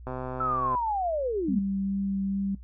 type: click train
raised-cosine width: 1 ms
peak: -21 dBFS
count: 88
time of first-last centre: 0.07-0.75 s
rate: 128 Hz
type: linear sweep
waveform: sine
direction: down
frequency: 1333 to 196 Hz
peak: -25 dBFS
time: 0.4-1.59 s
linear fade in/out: 5 ms
type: tone with vibrato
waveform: sine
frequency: 196 Hz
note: G3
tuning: in tune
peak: -26 dBFS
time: 1.48-2.55 s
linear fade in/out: 5 ms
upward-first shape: triangle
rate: 2.4 Hz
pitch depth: 11 cents each way
effects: noise-tail reverb RT60 0.1 s tail -17 dB re dry + added 60 Hz sine -42 dBFS peak until 2.63 s